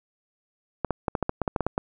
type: clicks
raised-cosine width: 1 ms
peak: -10 dBFS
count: 12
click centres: 0.847 / 0.907 / 1.082 / 1.152 / 1.227 / 1.294 / 1.417 / 1.478 / 1.562 / 1.607 / 1.666 / 1.779 s
effects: none